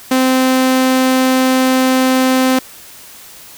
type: tone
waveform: sawtooth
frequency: 259.2 Hz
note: C4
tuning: 16 cents flat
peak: -6 dBFS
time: 0.11-2.59 s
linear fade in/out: 5 ms
effects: white hiss -37 dBFS RMS until 3.57 s